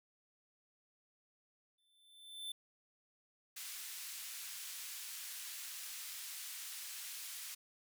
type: tone with exponential growth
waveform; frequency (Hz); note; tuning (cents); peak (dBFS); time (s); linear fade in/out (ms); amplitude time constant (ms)
square; 3534; A7; +7; -40; 1.78-2.52; 5; 160
type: band-pass noise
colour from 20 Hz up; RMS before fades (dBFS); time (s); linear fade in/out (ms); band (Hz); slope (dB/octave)
white; -47; 3.56-7.55; 10; 1800 to 15000; 12
effects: none